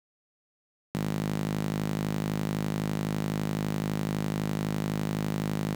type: tone with high-pass filter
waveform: sawtooth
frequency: 51.91 Hz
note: G#1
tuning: in tune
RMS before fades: -30 dBFS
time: 0.94-5.75 s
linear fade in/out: 5 ms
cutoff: 170 Hz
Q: 2.6
effects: 8-bit